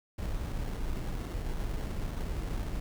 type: noise with sample-and-hold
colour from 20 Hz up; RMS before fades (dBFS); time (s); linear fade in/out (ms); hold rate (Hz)
brown; -34; 0.18-2.8; 5; 2450
effects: none